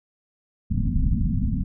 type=low-pass noise; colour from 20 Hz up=pink; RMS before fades=-22 dBFS; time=0.7-1.64 s; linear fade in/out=10 ms; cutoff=260 Hz; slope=96 dB/octave; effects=none